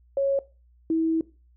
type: tone pair in turn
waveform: sine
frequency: 551 / 324 Hz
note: C#5 / E4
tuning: -11 / -30 cents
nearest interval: major sixth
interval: 919 cents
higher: first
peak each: -20 dBFS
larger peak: neither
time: 0.17-0.39 / 0.9-1.21 s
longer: second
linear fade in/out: 2 ms
effects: noise-tail reverb RT60 0.3 s tail -19 dB re dry + added 60 Hz sine -55 dBFS peak until 1.56 s